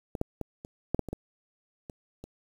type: clicks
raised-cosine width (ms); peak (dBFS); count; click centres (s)
2; -20 / -14 / -20 / -28 / -12 / -13 / -24 / -20 / -27 / -29; 10; 0.152 / 0.214 / 0.413 / 0.649 / 0.946 / 0.993 / 1.087 / 1.13 / 1.898 / 2.24
effects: 8-bit